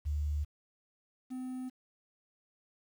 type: tone pair in turn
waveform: sine / triangle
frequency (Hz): 74 / 255.6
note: D2 / C4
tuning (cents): +14 / -40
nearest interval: octave + major sixth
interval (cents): 2146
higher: second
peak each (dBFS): -30 / -35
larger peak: first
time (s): 0.05-0.45 / 1.3-1.7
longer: neither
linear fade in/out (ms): 20
effects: 10-bit